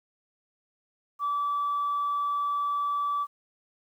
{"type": "tone", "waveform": "sine", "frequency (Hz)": 1155, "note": "D6", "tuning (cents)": -29, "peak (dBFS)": -24, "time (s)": [1.19, 3.27], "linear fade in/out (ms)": 50, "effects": ["tanh soft clip ceiling -22 dBFS", "10-bit"]}